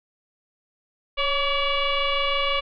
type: tone with frequency modulation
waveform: sine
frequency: 1151 Hz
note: D6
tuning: 35 cents flat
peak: -20 dBFS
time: 1.17-2.61 s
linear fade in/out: 20 ms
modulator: 569 Hz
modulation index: 3.8
effects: none